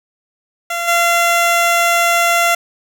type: tone with level steps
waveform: 15% pulse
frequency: 686 Hz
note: F5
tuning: 31 cents flat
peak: -12 / -5 dBFS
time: 0.7-2.55 s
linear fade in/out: 5 ms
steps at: 0.87 s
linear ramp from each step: 20 ms
effects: none